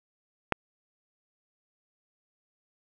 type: click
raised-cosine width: 0.5 ms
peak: -8 dBFS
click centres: 0.523 s
effects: none